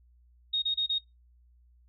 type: tone bursts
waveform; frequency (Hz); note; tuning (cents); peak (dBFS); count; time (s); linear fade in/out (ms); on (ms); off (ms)
sine; 3729; A#7; 0; -25; 4; 0.53-0.986; 10; 93; 28
effects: noise-tail reverb RT60 0.2 s tail -25 dB re dry + added 60 Hz sine -58 dBFS peak until 1.88 s